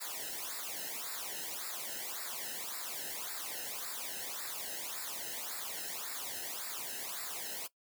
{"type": "noise with flanger", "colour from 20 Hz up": "white", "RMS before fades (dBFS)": -41, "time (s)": [0, 7.68], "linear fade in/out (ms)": 20, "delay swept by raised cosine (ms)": [0.32, 0.88], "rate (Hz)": 1.8, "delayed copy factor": -0.95, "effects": ["noise-tail reverb RT60 0.1 s tail -19 dB re dry"]}